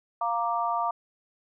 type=chord; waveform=sine; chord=Bb major; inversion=second; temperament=equal; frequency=698.5 / 932.3 / 1174.7 Hz; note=F5 / Bb5 / D6; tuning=0 / 0 / 0 cents; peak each=-29 dBFS; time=0.21-0.91 s; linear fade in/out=5 ms; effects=none